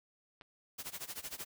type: clicks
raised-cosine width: 0.3 ms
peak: -34 / -43 dBFS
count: 2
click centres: 0.412 / 0.419 s
type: noise with tremolo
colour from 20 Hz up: white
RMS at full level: -41 dBFS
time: 0.78-1.45 s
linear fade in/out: 10 ms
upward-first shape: sine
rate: 13 Hz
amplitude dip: 90%
effects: none